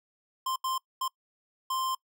square tone bursts at uneven times, 1046.5 Hz, C6, in tune, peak -29 dBFS, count 4, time 0.46-0.56 / 0.64-0.78 / 1.01-1.08 / 1.7-1.95 s, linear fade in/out 5 ms, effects noise-tail reverb RT60 0.1 s tail -24 dB re dry

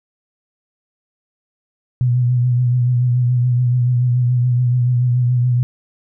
sine tone with vibrato, 123.47 Hz, B2, in tune, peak -12 dBFS, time 2.01-5.63 s, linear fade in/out 0 ms, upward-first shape triangle, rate 7 Hz, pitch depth 46 cents each way, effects none

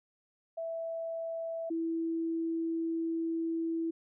sine tone pair in turn, 659.3 / 329 Hz, E5 / E4, 0 / -3 cents, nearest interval octave, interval 1203 cents, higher first, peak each -34 / -30 dBFS, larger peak second, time 0.57-1.7 / 1.7-3.91 s, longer second, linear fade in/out 10 ms, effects none

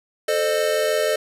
square chord, A diminished, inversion none, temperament equal with one note detuned, 440 / 523.3 / 609.4 Hz, A4 / C5 / Eb5, 0 / 0 / -36 cents, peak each -24 / -26 / -22 dBFS, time 0.28-1.16 s, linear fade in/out 5 ms, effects resampled to 32000 Hz + 8-bit

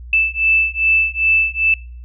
sine beating tone pair, 2637 / 2639.5 Hz, E7 / E7, 0 / +2 cents, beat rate 2.5 Hz, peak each -16 dBFS, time 0.13-1.74 s, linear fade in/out 2 ms, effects noise-tail reverb RT60 0.5 s tail -26 dB re dry + added 60 Hz sine -31 dBFS peak until 2.04 s

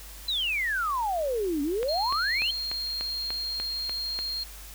sine exponential two-way sweep, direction down then up, 4087 to 276.3 to 3228 Hz, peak -25 dBFS, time 0.28-2.51 s, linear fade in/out 5 ms, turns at 1.62 s
click train, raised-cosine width 0.3 ms, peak -19 dBFS, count 9, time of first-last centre 1.83-4.19 s, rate 3.39 Hz
sine tone, 4225 Hz, C8, 16 cents sharp, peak -29 dBFS, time 1.88-4.44 s, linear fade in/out 10 ms
effects added 50 Hz sine -44 dBFS peak until 4.74 s + white hiss -46 dBFS RMS until 4.74 s

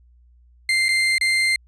35% pulse tone with dropouts, 2091 Hz, C7, 2 cents flat, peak -15 dBFS, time 0.69-1.56 s, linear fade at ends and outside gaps 2 ms, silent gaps 0.884-0.889 / 1.182-1.211 s, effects added 60 Hz sine -50 dBFS peak until 1.67 s + resampled to 22050 Hz

